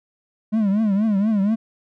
triangle tone with vibrato, 207.9 Hz, G#3, 2 cents sharp, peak -14 dBFS, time 0.52-1.56 s, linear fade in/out 20 ms, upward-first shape triangle, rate 4.2 Hz, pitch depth 160 cents each way, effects none

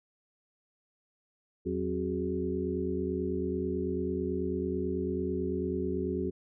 sine tone cluster, 82.1 / 184.8 / 267.2 / 369.2 / 418.3 Hz, E2 / F#3 / C4 / F#4 / G#4, -6 / -2 / +36 / -4 / +12 cents, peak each -38 / -36 / -36 / -33 / -37 dBFS, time 1.65-6.31 s, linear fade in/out 20 ms, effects none

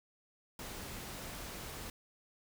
pink noise, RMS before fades -45 dBFS, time 0.59-1.9 s, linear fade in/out 2 ms, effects none

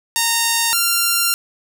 5% pulse tone pair in turn, 923 / 1382.9 Hz, A#5 / F6, -17 / -17 cents, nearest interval perfect fifth, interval 700 cents, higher second, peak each -3 dBFS, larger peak neither, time 0.16-0.73 / 0.73-1.34 s, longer second, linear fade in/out 0 ms, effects none

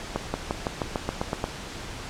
accelerating click train, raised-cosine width 1 ms, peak -11 dBFS, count 10, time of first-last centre 0.16-1.441 s, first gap 180 ms, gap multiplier 0.94, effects pink hiss -37 dBFS RMS until 2.09 s + low-pass 7000 Hz 12 dB/octave

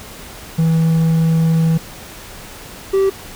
triangle tone pair in turn, 162.7 / 388 Hz, E3 / G4, -22 / -18 cents, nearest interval octave + minor third, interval 1504 cents, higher second, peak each -9 dBFS, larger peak neither, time 0.58-1.78 / 2.93-3.1 s, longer first, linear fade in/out 10 ms, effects pink hiss -35 dBFS RMS until 3.35 s

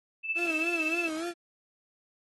sine tone with tremolo, 2637 Hz, E7, in tune, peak -25 dBFS, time 0.23-1.1 s, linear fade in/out 50 ms, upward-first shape sine, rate 16 Hz, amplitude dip 70%
35% pulse tone with vibrato, 329.6 Hz, E4, in tune, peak -30 dBFS, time 0.35-1.34 s, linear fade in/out 50 ms, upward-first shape sine, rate 3.5 Hz, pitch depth 97 cents each way
effects AAC 32 kbps

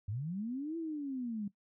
sine linear two-way sweep, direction up then down, 92.7 to 336.1 to 197.6 Hz, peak -35 dBFS, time 0.08-1.48 s, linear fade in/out 5 ms, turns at 0.77 s, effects noise-tail reverb RT60 0.1 s tail -17 dB re dry

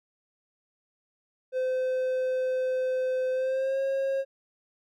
triangle tone with pitch glide, 514 to 540.8 Hz, C5 to C#5, -31 to -43 cents, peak -23 dBFS, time 1.52-4.25 s, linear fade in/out 50 ms, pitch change +88 cents, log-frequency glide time 3.32-3.8 s, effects none

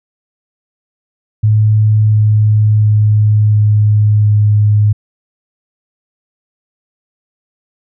sine tone with pitch steps, 107.4 / 106.78 / 106.17 / 105.55 / 104.95 Hz, A2 / G#2 / G#2 / G#2 / G#2, -41 / +49 / +39 / +29 / +19 cents, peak -6 dBFS, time 1.43-4.93 s, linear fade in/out 10 ms, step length 700 ms, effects none

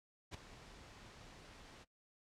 pink noise with ADSR envelope, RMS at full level -44 dBFS, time 0.31-1.85 s, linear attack 34 ms, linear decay 6 ms, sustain -13 dB, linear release 26 ms, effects noise-tail reverb RT60 0.1 s tail -19 dB re dry + low-pass 6000 Hz 12 dB/octave

